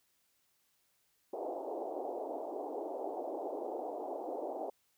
white band-pass noise, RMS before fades -40 dBFS, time 1.33-4.7 s, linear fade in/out 5 ms, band 300 to 790 Hz, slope 48 dB/octave, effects white hiss -75 dBFS RMS until 4.97 s

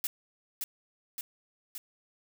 blue noise with echo, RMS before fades -31 dBFS, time 0.04-0.07 s, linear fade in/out 2 ms, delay 570 ms, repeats 3, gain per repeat -3 dB, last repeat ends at 1.78 s, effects none

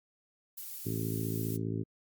violet noise, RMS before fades -42 dBFS, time 0.57-1.57 s, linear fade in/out 10 ms
harmonic tone, 55 Hz, A1, in tune, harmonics 2 / 3 / 4 / 5 / 6 / 7 / 8, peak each -35 / -38 / -42 / -39 / -44 / -41 / -48 dBFS, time 0.85-1.84 s, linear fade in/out 20 ms
effects Opus 48 kbps

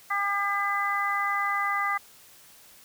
harmonic tone, 401.6 Hz, G4, 42 cents sharp, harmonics 2 / 3 / 4 / 5, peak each -32 / -27 / -35 / -29 dBFS, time 0.1-1.98 s, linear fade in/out 10 ms, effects white hiss -53 dBFS RMS until 2.84 s

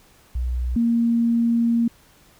sine tone pair in turn, 61.7 / 233.1 Hz, B1 / A#3, -1 / 0 cents, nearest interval octave + major seventh, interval 2301 cents, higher second, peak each -21 / -16 dBFS, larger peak second, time 0.35-0.76 / 0.76-1.88 s, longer second, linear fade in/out 5 ms, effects pink hiss -54 dBFS RMS until 2.39 s

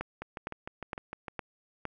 two click trains, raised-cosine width 0.5 ms, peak -19 / -23 dBFS, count 5 / 8, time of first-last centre 0.01-1.853 / 0.22-1.282 s, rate 2.17 / 6.59 Hz, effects none

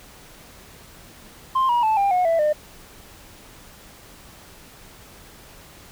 sine tone with pitch steps, 1051 / 958.2 / 873.6 / 796.5 / 726.2 / 662.1 / 603.6 Hz, C6 / A#5 / A5 / G5 / F#5 / E5 / D5, +7 / +47 / -13 / +27 / -33 / +7 / +47 cents, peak -14 dBFS, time 1.55-2.53 s, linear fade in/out 10 ms, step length 140 ms, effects tanh soft clip ceiling -15 dBFS + pink hiss -46 dBFS RMS until 5.91 s

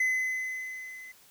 triangle tone with level ramp, 2031 Hz, B6, 48 cents sharp, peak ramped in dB -21 to -42 dBFS, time 0-1.12 s, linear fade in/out 5 ms, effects white hiss -58 dBFS RMS until 1.3 s

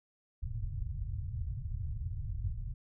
white low-pass noise, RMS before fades -37 dBFS, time 0.42-2.74 s, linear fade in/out 5 ms, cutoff 120 Hz, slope 48 dB/octave, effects none

